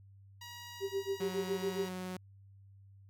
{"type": "tone", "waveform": "10% pulse", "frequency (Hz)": 957, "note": "A#5", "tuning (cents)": 45, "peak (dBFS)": -38, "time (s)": [0.41, 1.89], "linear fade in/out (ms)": 5}
{"type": "tone with tremolo", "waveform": "sine", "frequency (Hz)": 392, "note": "G4", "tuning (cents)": 0, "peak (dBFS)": -30, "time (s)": [0.8, 1.91], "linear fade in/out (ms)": 50, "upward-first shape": "sine", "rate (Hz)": 7.2, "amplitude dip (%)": 100}
{"type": "tone with vibrato", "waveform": "sawtooth", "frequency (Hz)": 183.8, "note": "F#3", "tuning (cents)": -11, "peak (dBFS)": -35, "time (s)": [1.2, 2.17], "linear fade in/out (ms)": 5, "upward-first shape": "square", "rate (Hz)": 20, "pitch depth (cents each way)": 9}
{"effects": ["added 98 Hz sine -55 dBFS peak until 3.09 s"]}